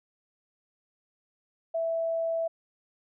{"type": "tone", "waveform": "sine", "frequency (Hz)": 659.3, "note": "E5", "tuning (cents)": 0, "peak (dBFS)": -26, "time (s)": [1.74, 2.48], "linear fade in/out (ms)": 10, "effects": []}